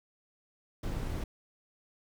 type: noise with amplitude modulation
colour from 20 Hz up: brown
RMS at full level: -33 dBFS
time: 0.83-1.24 s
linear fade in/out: 5 ms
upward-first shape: sine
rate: 266 Hz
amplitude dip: 35%
effects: none